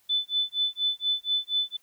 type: tone with tremolo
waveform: sine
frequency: 3504 Hz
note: A7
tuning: 8 cents flat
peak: -21 dBFS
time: 0.09-1.77 s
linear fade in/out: 10 ms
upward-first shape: sine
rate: 4.2 Hz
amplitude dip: 100%
effects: white hiss -65 dBFS RMS until 1.82 s